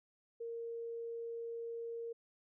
sine tone, 463.6 Hz, A#4, 10 cents flat, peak -40 dBFS, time 0.4-2.13 s, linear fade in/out 10 ms, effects none

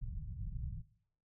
pink low-pass noise, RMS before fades -42 dBFS, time 0.01-0.82 s, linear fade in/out 10 ms, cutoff 160 Hz, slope 48 dB/octave, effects noise-tail reverb RT60 0.6 s tail -17 dB re dry

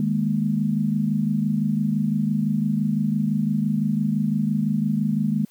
sine chord, D# suspended fourth, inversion none, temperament just, 155.56 / 207.4 / 233.3 Hz, D#3 / G#3 / A#3, 0 / -2 / +2 cents, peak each -25 / -22 / -25 dBFS, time 0-5.45 s, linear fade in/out 2 ms, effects white hiss -58 dBFS RMS until 5.5 s

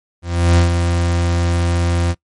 40% pulse tone with ADSR envelope, 86 Hz, F2, 26 cents flat, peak -7 dBFS, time 0.22-2.15 s, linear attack 350 ms, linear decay 120 ms, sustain -6 dB, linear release 46 ms, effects noise-tail reverb RT60 0.1 s tail -22 dB re dry + MP3 48 kbps

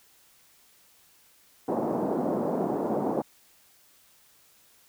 pink band-pass noise, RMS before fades -28 dBFS, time 1.68-3.22 s, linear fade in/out 5 ms, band 200 to 800 Hz, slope 24 dB/octave, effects white hiss -60 dBFS RMS until 4.88 s

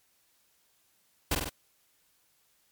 pink noise with echo, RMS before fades -27 dBFS, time 1.31-1.35 s, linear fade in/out 5 ms, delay 48 ms, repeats 3, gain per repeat -3 dB, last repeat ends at 1.494 s, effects white hiss -69 dBFS RMS until 2.71 s + MP3 96 kbps

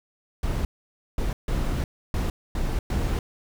brown noise bursts at uneven times, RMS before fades -25 dBFS, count 6, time 0.43-0.65 / 1.18-1.33 / 1.48-1.84 / 2.14-2.3 / 2.55-2.79 / 2.9-3.19 s, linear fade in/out 2 ms, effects none

